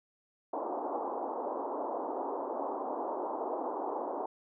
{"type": "band-pass noise", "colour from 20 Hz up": "white", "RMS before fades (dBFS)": -36, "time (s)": [0.53, 4.26], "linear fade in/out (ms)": 5, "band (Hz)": [270, 1000], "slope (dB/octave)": 48, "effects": []}